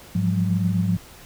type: tone cluster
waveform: sine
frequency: 104.4 / 170.5 / 178.3 / 199.8 Hz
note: G#2 / F3 / F3 / G3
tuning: +10 / -41 / +36 / +33 cents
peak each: -23 / -30 / -21 / -30 dBFS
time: 0.15-0.97 s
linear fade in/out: 5 ms
effects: pink hiss -45 dBFS RMS until 1.25 s